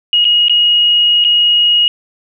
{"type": "tone with dropouts", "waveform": "sine", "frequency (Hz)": 2884, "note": "F#7", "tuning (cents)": -45, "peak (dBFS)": -7, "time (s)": [0.13, 1.88], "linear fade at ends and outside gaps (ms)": 1, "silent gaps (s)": [[0.244, 0.251], [0.483, 0.496], [1.241, 1.248]], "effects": []}